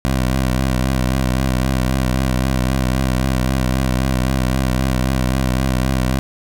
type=tone with vibrato; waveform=15% pulse; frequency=64.5 Hz; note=C2; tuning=24 cents flat; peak=-9 dBFS; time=0.05-6.19 s; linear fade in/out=0 ms; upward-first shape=triangle; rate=3.8 Hz; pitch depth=67 cents each way; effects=none